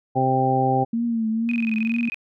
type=harmonic tone; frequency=131 Hz; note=C3; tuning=2 cents sharp; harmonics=1 / 2 / 3 / 4 / 5 / 6; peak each=-24 / -25 / -26 / -27 / -32 / -20 dBFS; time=0.15-0.85 s; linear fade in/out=20 ms
type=tone with vibrato; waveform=sine; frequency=227.7 Hz; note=A#3; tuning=40 cents flat; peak=-20 dBFS; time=0.93-2.09 s; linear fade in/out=5 ms; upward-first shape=triangle; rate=2.1 Hz; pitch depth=73 cents each way
type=tone bursts; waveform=sine; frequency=2500 Hz; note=D#7; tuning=8 cents sharp; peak=-26 dBFS; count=15; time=1.49-2.144 s; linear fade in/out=0 ms; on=24 ms; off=21 ms
effects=none